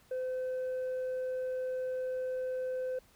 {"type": "tone with tanh clipping", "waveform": "triangle", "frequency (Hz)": 512, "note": "C5", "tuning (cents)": -38, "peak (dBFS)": -33, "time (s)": [0.11, 2.99], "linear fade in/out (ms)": 5, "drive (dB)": 7, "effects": ["pink hiss -64 dBFS RMS until 3.15 s"]}